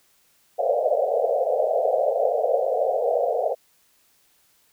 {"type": "band-pass noise", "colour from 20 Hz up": "pink", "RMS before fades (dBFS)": -22, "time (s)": [0.58, 3.55], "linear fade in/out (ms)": 20, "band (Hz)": [460, 740], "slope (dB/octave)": 96, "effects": ["white hiss -62 dBFS RMS until 4.72 s"]}